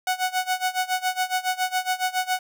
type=tone with tremolo; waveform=sawtooth; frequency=740 Hz; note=F#5; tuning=in tune; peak=-16 dBFS; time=0.07-2.39 s; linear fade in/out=2 ms; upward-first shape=sine; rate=7.2 Hz; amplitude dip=90%; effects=none